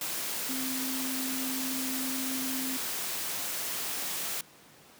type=tone in noise; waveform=sine; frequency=261.6 Hz; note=C4; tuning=in tune; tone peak=-34 dBFS; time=0.49-2.77 s; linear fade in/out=2 ms; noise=white; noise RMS=-34 dBFS; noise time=0.01-4.41 s; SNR=-3 dB; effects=pink hiss -55 dBFS RMS until 4.99 s + high-pass 150 Hz 12 dB/octave